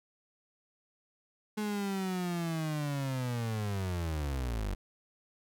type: linear sweep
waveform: 35% pulse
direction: down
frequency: 213.8 to 46 Hz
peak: -30 dBFS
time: 1.57-4.75 s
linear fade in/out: 10 ms
effects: none